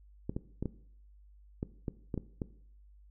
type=clicks; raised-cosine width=3 ms; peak=-21 dBFS; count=9; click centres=0.295 / 0.365 / 0.626 / 0.657 / 1.629 / 1.882 / 2.142 / 2.177 / 2.418 s; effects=noise-tail reverb RT60 0.6 s tail -17 dB re dry + added 50 Hz sine -55 dBFS peak until 3.1 s

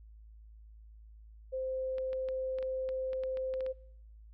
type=tone; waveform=sine; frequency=521 Hz; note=C5; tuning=7 cents flat; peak=-33 dBFS; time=1.52-3.73 s; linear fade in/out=20 ms
type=clicks; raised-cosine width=0.3 ms; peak=-33 dBFS; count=12; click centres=1.983 / 2.131 / 2.287 / 2.586 / 2.627 / 2.89 / 3.132 / 3.236 / 3.372 / 3.539 / 3.607 / 3.664 s
effects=noise-tail reverb RT60 0.9 s tail -25 dB re dry + added 54 Hz sine -51 dBFS peak until 4.33 s

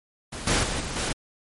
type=noise with level steps; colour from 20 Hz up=pink; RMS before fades=-35 / -22 / -28 / -32 / -27 dBFS; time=0.32-1.13 s; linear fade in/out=10 ms; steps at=0.47 / 0.63 / 0.8 / 0.96 s; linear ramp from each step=2 ms; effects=MP3 48 kbps

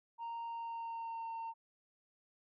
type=tone with pitch glide; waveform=sine; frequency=928 to 911.5 Hz; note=A#5 to A#5; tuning=-8 to -39 cents; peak=-37 dBFS; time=0.18-1.54 s; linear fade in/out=50 ms; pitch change=-31 cents; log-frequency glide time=0.45-1.29 s; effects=tanh soft clip ceiling -39 dBFS

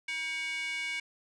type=tone with high-pass filter; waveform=square; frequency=320 Hz; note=D#4; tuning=49 cents sharp; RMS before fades=-35 dBFS; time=0.08-1 s; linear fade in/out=5 ms; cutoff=2200 Hz; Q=5; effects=resampled to 22050 Hz

